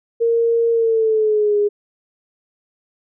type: tone with pitch glide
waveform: sine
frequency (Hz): 463.2 to 412.7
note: A#4 to G#4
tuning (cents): -11 to -11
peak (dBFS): -13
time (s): 0.2-1.69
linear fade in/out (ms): 20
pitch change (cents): -200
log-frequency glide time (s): 0.71-1.57
effects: none